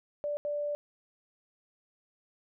sine tone bursts at uneven times, 586 Hz, D5, 4 cents flat, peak -30 dBFS, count 2, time 0.24-0.37 / 0.45-0.75 s, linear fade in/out 0 ms, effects none

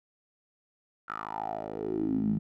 10% pulse tone with band-pass filter sweep, 53.5 Hz, A1, 48 cents flat, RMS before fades -32 dBFS, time 1.08-2.39 s, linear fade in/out 10 ms, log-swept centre 1400 to 180 Hz, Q 6.9, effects none

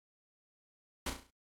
pink noise with echo, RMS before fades -35 dBFS, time 1.06-1.1 s, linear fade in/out 5 ms, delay 34 ms, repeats 6, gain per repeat -6 dB, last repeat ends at 1.304 s, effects low-pass 12000 Hz 12 dB/octave + AAC 64 kbps

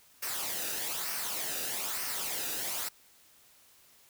white noise with flanger, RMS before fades -35 dBFS, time 0.22-2.89 s, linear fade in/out 10 ms, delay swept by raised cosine 0.27 to 0.94 ms, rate 1.1 Hz, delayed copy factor -0.55, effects white hiss -61 dBFS RMS until 4.09 s

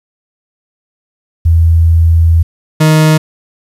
sine / 40% pulse tone pair in turn, 82.6 / 155.93 Hz, E2 / D#3, +4 / +4 cents, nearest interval major seventh, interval 1100 cents, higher second, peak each -4 dBFS, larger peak neither, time 1.45-2.43 / 2.8-3.18 s, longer first, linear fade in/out 10 ms, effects resampled to 32000 Hz + 7-bit

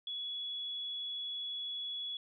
sine tone, 3383 Hz, G#7, 31 cents sharp, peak -37 dBFS, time 0.07-2.17 s, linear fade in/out 2 ms, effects none

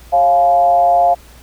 sine tone with frequency modulation, 699 Hz, F5, 1 cent sharp, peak -8 dBFS, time 0.12-1.15 s, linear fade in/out 20 ms, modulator 154 Hz, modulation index 0.57, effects added 59 Hz sine -40 dBFS peak until 1.42 s + pink hiss -44 dBFS RMS until 1.42 s

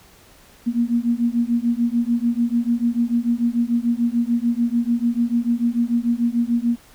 sine beating tone pair, 233.1 / 239.9 Hz, A#3 / A#3, 0 / +50 cents, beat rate 6.8 Hz, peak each -20 dBFS, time 0.66-6.77 s, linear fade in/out 20 ms, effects pink hiss -50 dBFS RMS until 6.94 s

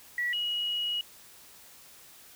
sine tone pair in turn, 1939 / 2903 Hz, B6 / F#7, -32 / -34 cents, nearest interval perfect fifth, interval 698 cents, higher second, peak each -27 / -28 dBFS, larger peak first, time 0.18-0.33 / 0.33-1.01 s, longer second, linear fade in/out 2 ms, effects white hiss -53 dBFS RMS until 2.35 s

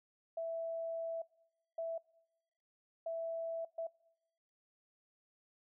sine tone bursts at uneven times, 660 Hz, E5, 2 cents sharp, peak -36 dBFS, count 4, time 0.37-1.22 / 1.78-1.98 / 3.06-3.65 / 3.78-3.87 s, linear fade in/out 5 ms, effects noise-tail reverb RT60 0.9 s tail -24 dB re dry

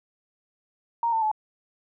sine tone with pitch steps, 932.3 / 896.4 / 861.9 Hz, A#5 / A5 / A5, 0 / +32 / -36 cents, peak -21 dBFS, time 1.03-1.315 s, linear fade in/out 2 ms, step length 95 ms, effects none

